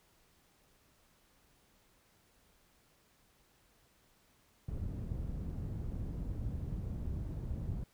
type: low-pass noise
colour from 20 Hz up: white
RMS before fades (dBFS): -39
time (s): 4.68-7.84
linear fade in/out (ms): 5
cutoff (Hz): 110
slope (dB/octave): 12
effects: pink hiss -69 dBFS RMS until 7.93 s